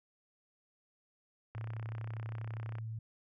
click train, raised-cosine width 0.5 ms, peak -33 dBFS, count 41, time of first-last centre 1.55-2.785 s, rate 32.4 Hz
sine tone, 111.5 Hz, A2, 23 cents sharp, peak -38 dBFS, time 1.55-2.99 s, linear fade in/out 5 ms
effects none

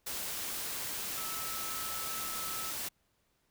sine tone in noise, 1305 Hz, E6, 18 cents flat, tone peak -43 dBFS, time 1.17-2.71 s, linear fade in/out 10 ms, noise white, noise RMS -38 dBFS, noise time 0.06-2.89 s, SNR -8 dB, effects pink hiss -75 dBFS RMS until 3.5 s

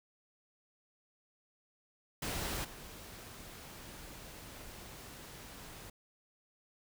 pink noise with level steps, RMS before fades -38 / -50 dBFS, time 2.22-5.9 s, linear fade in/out 5 ms, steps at 2.64 s, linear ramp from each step 10 ms, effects none

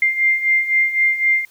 sine beating tone pair, 2099 / 2102.9 Hz, C7 / C7, +5 / +8 cents, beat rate 3.9 Hz, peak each -20 / -15 dBFS, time 0.02-1.45 s, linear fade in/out 2 ms, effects white hiss -53 dBFS RMS until 1.5 s

